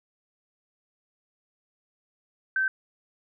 sine tone, 1547 Hz, G6, 23 cents flat, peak -22 dBFS, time 2.56-2.68 s, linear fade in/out 2 ms, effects none

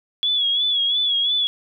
sine tone with vibrato, 3379 Hz, G#7, 29 cents sharp, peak -17 dBFS, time 0.23-1.47 s, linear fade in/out 0 ms, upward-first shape sine, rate 2.9 Hz, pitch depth 60 cents each way, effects none

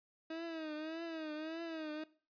30% pulse tone with vibrato, 318.7 Hz, D#4, 42 cents sharp, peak -38 dBFS, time 0.3-2.04 s, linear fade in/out 5 ms, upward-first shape triangle, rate 1.7 Hz, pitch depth 100 cents each way, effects noise-tail reverb RT60 0.4 s tail -19 dB re dry + resampled to 11025 Hz

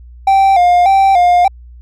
triangle tone with vibrato, 743 Hz, F#5, 7 cents sharp, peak -4 dBFS, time 0.27-1.48 s, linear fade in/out 5 ms, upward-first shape square, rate 1.7 Hz, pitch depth 82 cents each way, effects added 60 Hz sine -33 dBFS peak until 1.81 s

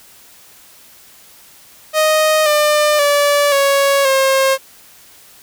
sawtooth tone with pitch steps, 622.3 / 599.4 / 577.3 / 556 / 535.5 Hz, D#5 / D5 / D5 / C#5 / C5, 0 / +35 / -30 / +5 / +40 cents, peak -7 dBFS, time 1.93-4.58 s, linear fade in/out 50 ms, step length 530 ms, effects white hiss -44 dBFS RMS until 5.42 s

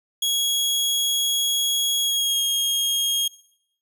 sawtooth tone with pitch glide, 3322 to 3256 Hz, G#7 to G#7, 0 to -35 cents, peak -17 dBFS, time 0.22-3.28 s, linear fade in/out 5 ms, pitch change -35 cents, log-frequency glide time 2.01-2.4 s, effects noise-tail reverb RT60 0.7 s tail -21 dB re dry

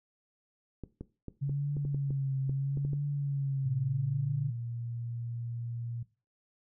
clicks, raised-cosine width 3 ms, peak -27 dBFS, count 12, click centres 0.837 / 1.01 / 1.283 / 1.495 / 1.768 / 1.851 / 1.946 / 2.106 / 2.495 / 2.773 / 2.85 / 2.933 s
sine tone with vibrato, 139 Hz, C#3, 5 cents sharp, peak -28 dBFS, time 1.41-4.51 s, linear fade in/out 20 ms, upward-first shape triangle, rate 0.76 Hz, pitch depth 67 cents each way
sine tone with pitch glide, 114.6 to 117.96 Hz, A#2 to A#2, -29 to +21 cents, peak -35 dBFS, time 3.65-6.03 s, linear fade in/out 5 ms, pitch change +50 cents, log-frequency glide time 4.1-4.53 s
effects noise-tail reverb RT60 0.3 s tail -17 dB re dry

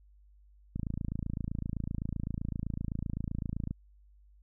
click train, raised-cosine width 5 ms, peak -22 dBFS, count 83, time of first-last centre 0.76-3.71 s, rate 27.8 Hz, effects added 50 Hz sine -57 dBFS peak until 4.42 s

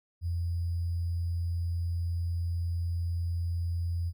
sine tone with sample-and-hold, 85.5 Hz, F2, 36 cents flat, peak -28 dBFS, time 0.21-4.13 s, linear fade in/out 50 ms, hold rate 4900 Hz, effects none

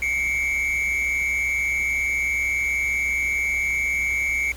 triangle tone pair together, 2158 / 2298 Hz, C#7 / D7, -47 / -38 cents, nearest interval minor second, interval 109 cents, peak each -22 dBFS, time 0.02-4.52 s, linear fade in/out 2 ms, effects added 60 Hz sine -37 dBFS peak until 4.56 s + pink hiss -43 dBFS RMS until 4.56 s

